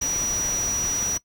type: tone in noise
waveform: sine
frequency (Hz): 5830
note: F#8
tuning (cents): -26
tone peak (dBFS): -22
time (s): 0.01-1.18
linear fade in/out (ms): 10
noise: pink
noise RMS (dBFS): -33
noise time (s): 0.01-1.18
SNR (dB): +8
effects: noise-tail reverb RT60 0.1 s tail -20 dB re dry